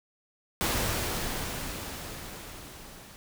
pink noise with level ramp, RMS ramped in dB -27 to -49 dBFS, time 0.61-3.16 s, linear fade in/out 0 ms, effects none

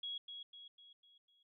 sine tone with echo, 3322 Hz, G#7, in tune, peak -40 dBFS, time 0.03-0.18 s, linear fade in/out 5 ms, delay 250 ms, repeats 5, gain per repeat -6 dB, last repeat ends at 1.43 s, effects none

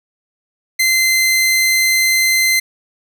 sawtooth tone, 2070 Hz, C7, 19 cents flat, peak -8 dBFS, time 0.79-2.6 s, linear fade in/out 10 ms, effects none

